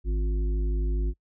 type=harmonic tone with a mistuned harmonic; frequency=52.3 Hz; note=G#1; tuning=13 cents sharp; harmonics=1 / 3 / 5 / 7; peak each=-23 / -41 / -41 / -39 dBFS; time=0.04-1.14 s; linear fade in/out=50 ms; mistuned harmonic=7; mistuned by=-58 cents; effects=noise-tail reverb RT60 0.1 s tail -26 dB re dry